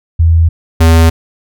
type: tone pair in turn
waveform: sine / square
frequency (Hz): 82.41 / 81.94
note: E2 / E2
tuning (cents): 0 / -10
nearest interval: unison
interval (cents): 10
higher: first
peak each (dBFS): -4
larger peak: neither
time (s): 0.19-0.49 / 0.8-1.1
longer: neither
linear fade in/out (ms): 10
effects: none